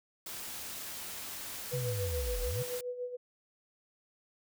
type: noise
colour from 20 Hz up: white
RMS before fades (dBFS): -42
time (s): 0.26-2.81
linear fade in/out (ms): 5
type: tone with tremolo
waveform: sine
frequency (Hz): 493.9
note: B4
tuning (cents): 0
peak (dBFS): -33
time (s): 1.71-3.17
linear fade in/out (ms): 20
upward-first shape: sine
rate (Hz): 7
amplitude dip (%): 65
type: linear two-way sweep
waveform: sine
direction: down then up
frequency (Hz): 138.59 to 38.61 to 138.59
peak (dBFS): -33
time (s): 1.73-2.63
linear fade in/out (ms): 10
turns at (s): 2.42
effects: none